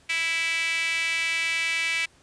sawtooth tone with high-pass filter, 329.6 Hz, E4, in tune, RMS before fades -26 dBFS, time 0.09-2.06 s, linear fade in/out 10 ms, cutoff 2300 Hz, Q 5.7, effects pink hiss -58 dBFS RMS until 2.22 s + resampled to 22050 Hz

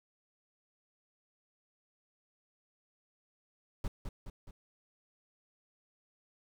brown noise with echo, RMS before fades -34 dBFS, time 3.84-3.88 s, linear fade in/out 2 ms, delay 210 ms, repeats 3, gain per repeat -5 dB, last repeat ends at 4.51 s, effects none

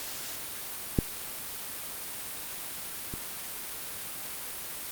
clicks, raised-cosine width 3 ms, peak -9 / -23 dBFS, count 2, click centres 0.988 / 3.139 s, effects white hiss -38 dBFS RMS until 4.91 s + Opus 48 kbps

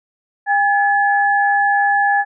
sine tone pair together, 807 / 1710 Hz, G#5 / A6, -50 / -50 cents, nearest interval octave + minor second, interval 1300 cents, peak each -14 / -16 dBFS, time 0.46-2.25 s, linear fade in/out 50 ms, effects none

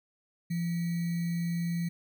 sine tone with sample-and-hold, 170.4 Hz, F3, 42 cents flat, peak -28 dBFS, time 0.5-1.89 s, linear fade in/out 10 ms, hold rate 2100 Hz, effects none

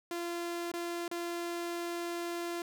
sawtooth tone with dropouts, 343.8 Hz, F4, 27 cents flat, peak -31 dBFS, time 0.11-2.62 s, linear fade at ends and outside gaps 2 ms, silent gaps 0.717-0.738 / 1.08-1.113 s, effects none

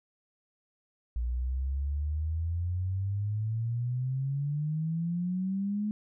sine exponential sweep, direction up, 58.27 to 213.3 Hz, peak -28 dBFS, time 1.16-5.91 s, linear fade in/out 0 ms, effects none

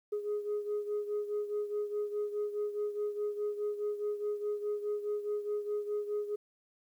sine beating tone pair, 415.3 / 420.1 Hz, G#4 / G#4, 0 / +20 cents, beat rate 4.8 Hz, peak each -32 / -37 dBFS, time 0.12-6.36 s, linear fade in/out 10 ms, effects tanh soft clip ceiling -28 dBFS + 11-bit

